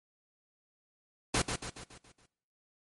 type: noise with echo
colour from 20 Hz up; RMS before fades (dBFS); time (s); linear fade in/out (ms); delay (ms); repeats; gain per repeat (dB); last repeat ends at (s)
pink; -28; 1.34-1.42; 5; 140; 6; -6; 2.26
effects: noise-tail reverb RT60 0.7 s tail -21 dB re dry + MP3 48 kbps

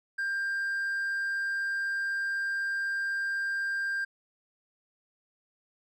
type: tone with hard clipping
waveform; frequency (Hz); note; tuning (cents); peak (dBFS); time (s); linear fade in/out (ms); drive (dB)
sine; 1592; G6; +26; -29; 0.18-4.05; 10; 2
effects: none

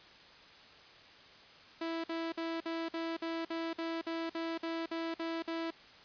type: tone bursts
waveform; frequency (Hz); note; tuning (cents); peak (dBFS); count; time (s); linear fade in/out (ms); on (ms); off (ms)
sawtooth; 329.6; E4; 0; -31; 14; 1.81-5.706; 5; 230; 52
effects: white hiss -56 dBFS RMS until 6.04 s + resampled to 11025 Hz

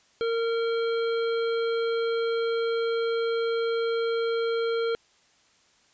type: harmonic tone with a mistuned harmonic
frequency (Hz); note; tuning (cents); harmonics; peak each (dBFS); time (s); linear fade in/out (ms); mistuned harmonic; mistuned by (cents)
460; A#4; -23; 1 / 3 / 5 / 7 / 9; -24 / -34 / -42 / -40 / -44; 0.21-4.95; 0; 5; -15
effects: white hiss -62 dBFS RMS until 5.93 s + resampled to 16000 Hz

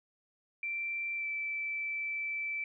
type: tone with pitch glide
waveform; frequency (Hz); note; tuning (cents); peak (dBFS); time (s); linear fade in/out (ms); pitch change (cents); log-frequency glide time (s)
sine; 2349 to 2323; D7 to D7; 0 to -20; -33; 0.63-2.64; 2; -20; 1.16-1.26
effects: none

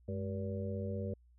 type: harmonic tone with a mistuned harmonic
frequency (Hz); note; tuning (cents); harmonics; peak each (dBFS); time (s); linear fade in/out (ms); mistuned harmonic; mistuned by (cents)
95.9; G2; -37; 1 / 2 / 4 / 5 / 6; -38 / -41 / -46 / -43 / -46; 0.08-1.14; 5; 2; +150
effects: added 60 Hz sine -61 dBFS peak until 1.38 s

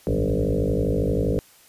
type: tone with frequency modulation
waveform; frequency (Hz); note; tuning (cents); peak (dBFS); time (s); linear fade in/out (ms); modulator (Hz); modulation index
sine; 179; F3; +43; -19; 0.07-1.39; 0; 52.6; 6.7
effects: white hiss -53 dBFS RMS until 1.68 s + resampled to 32000 Hz

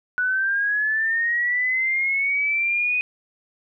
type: linear sweep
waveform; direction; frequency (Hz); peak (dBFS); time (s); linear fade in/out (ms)
sine; up; 1473 to 2497; -19; 0.18-3.01; 0
effects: none

